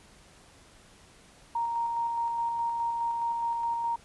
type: tone with tremolo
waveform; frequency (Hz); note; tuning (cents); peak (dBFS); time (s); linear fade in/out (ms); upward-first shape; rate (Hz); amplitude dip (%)
sine; 932.3; A#5; 0; -26; 1.55-3.96; 5; square; 4.8; 25
effects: pink hiss -56 dBFS RMS until 4.04 s + resampled to 24000 Hz